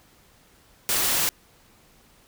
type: noise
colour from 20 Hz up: white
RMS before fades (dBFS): -23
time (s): 0.89-1.29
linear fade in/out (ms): 0
effects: pink hiss -57 dBFS RMS until 2.27 s